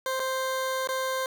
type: tone with dropouts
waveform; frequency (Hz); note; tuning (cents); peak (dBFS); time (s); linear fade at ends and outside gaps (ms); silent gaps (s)
20% pulse; 523.3; C5; 0; -22; 0.06-1.26; 1; 0.196-0.2 / 0.873-0.889
effects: none